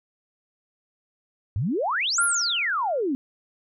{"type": "exponential two-way sweep", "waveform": "sine", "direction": "up then down", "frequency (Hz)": [88.5, 11280, 251.1], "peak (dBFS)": -22, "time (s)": [1.56, 3.15], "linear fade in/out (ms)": 0, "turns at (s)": 2.24}
{"type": "tone with exponential decay", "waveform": "sine", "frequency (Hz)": 1396.9, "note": "F6", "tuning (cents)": 0, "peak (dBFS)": -18, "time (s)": [2.18, 3.01], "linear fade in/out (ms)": 5, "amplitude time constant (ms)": 180}
{"effects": []}